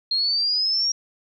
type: exponential sweep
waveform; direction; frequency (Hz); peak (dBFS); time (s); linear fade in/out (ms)
sine; up; 4200 to 5650; -19; 0.11-0.92; 5
effects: none